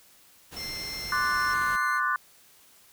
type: noise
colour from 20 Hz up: pink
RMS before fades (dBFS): -42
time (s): 0.51-1.77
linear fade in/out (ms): 20
type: tone with vibrato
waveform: sawtooth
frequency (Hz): 2093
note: C7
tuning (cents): 0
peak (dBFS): -35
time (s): 0.56-2.01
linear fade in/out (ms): 50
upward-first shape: triangle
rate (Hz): 8.1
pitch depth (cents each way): 10
type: tone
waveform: square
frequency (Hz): 5400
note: E8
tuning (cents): +41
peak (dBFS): -36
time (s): 0.56-1.54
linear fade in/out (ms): 10
type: chord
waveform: sine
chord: D dominant seventh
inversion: third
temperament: equal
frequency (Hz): 1046.5 / 1174.7 / 1480 / 1760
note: C6 / D6 / F#6 / A6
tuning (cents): 0 / 0 / 0 / 0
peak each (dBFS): -31 / -28 / -27 / -33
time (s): 1.12-2.16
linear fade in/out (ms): 2
effects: white hiss -57 dBFS RMS until 2.92 s